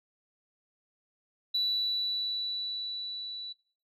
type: tone with level ramp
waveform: sine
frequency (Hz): 3951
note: B7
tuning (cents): 0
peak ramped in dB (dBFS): -24 to -37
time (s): 1.54-3.53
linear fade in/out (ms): 10
effects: noise-tail reverb RT60 0.4 s tail -19 dB re dry + tanh soft clip ceiling -22 dBFS